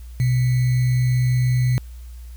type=tone with sample-and-hold; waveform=sine; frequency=125.5 Hz; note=B2; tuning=28 cents sharp; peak=-15 dBFS; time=0.2-1.78 s; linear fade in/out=0 ms; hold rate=2100 Hz; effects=added 60 Hz sine -34 dBFS peak until 2.36 s + white hiss -54 dBFS RMS until 2.36 s